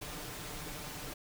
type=noise with comb filter; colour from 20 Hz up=pink; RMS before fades=-43 dBFS; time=0.01-1.14 s; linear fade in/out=10 ms; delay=6.7 ms; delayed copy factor=+0.65; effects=none